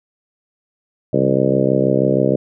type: harmonic tone with a mistuned harmonic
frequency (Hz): 66.3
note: C2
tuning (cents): +23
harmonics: 2 / 3 / 4 / 5 / 6 / 7 / 8 / 9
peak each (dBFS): -21 / -21 / -21 / -21 / -21 / -21 / -21 / -21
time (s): 1.13-2.36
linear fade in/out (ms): 5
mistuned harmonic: 2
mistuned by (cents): +46
effects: none